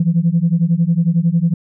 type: beating tone pair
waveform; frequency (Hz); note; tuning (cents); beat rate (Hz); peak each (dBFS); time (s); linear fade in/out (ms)
sine; 163.2 / 174.2; E3 / F3; -17 / -4; 11; -14; 0-1.54; 5
effects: tanh soft clip ceiling -5 dBFS